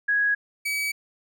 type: tone pair in turn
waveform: sine / 40% pulse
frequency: 1661.2 / 2280 Hz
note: G#6 / C#7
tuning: 0 / +48 cents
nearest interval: perfect fourth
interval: 548 cents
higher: second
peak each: -19 / -24 dBFS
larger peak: first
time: 0.08-0.35 / 0.65-0.92 s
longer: neither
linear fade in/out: 10 ms
effects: none